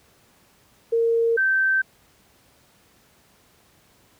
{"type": "tone pair in turn", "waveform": "sine", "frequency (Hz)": [460.6, 1552.9], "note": ["A#4", "G6"], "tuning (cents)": [-21, -17], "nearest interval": "octave + major sixth", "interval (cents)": 2104, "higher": "second", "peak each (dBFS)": -17, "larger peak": "neither", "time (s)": [[0.92, 1.37], [1.37, 1.82]], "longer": "neither", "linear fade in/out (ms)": 10, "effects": ["pink hiss -58 dBFS RMS until 4.19 s", "high-pass 60 Hz 12 dB/octave"]}